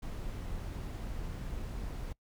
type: noise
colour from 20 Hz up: brown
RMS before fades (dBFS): -39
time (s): 0.02-2.13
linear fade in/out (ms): 10
effects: noise-tail reverb RT60 0.1 s tail -23 dB re dry